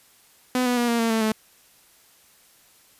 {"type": "tone with pitch steps", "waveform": "sawtooth", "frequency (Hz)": [251.9, 245.9, 240, 234.2, 228.6, 223.1, 217.8], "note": ["B3", "B3", "B3", "A#3", "A#3", "A3", "A3"], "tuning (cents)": [34, -7, -49, 8, -34, 24, -17], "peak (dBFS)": -16, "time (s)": [0.55, 1.32], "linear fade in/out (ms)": 2, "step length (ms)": 110, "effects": ["white hiss -56 dBFS RMS until 2.99 s", "resampled to 32000 Hz"]}